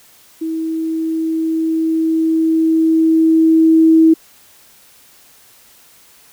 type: tone with level ramp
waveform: sine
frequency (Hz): 322.4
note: E4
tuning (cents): -38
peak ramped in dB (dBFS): -18 to -5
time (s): 0.41-4.14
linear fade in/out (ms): 10
effects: white hiss -47 dBFS RMS until 6.32 s